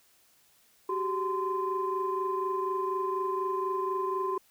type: tone cluster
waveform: sine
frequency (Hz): 377.8 / 401.9 / 1032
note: F#4 / G4 / C6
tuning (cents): +36 / +43 / -24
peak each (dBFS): -31 / -37 / -30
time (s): 0.89-4.38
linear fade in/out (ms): 5
effects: tanh soft clip ceiling -19 dBFS + white hiss -64 dBFS RMS until 4.5 s